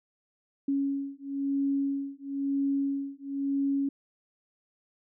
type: beating tone pair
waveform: sine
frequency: 276.8 / 277.8 Hz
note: C#4 / C#4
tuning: -2 / +4 cents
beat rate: 1 Hz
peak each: -30 dBFS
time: 0.68-3.89 s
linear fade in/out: 5 ms
effects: none